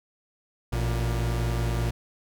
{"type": "tone pair together", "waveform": "45% pulse", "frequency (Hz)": [56.56, 118.3], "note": ["A1", "A#2"], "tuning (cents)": [48, 26], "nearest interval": "octave + minor second", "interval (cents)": 1278, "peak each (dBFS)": -27, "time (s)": [0.72, 1.91], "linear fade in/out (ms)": 10, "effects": []}